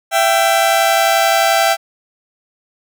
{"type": "tone pair together", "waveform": "sawtooth", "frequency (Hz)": [668.6, 780], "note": ["E5", "G5"], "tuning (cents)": [24, -9], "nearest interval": "minor third", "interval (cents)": 267, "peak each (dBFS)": -10, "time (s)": [0.11, 1.77], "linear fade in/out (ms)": 50, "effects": []}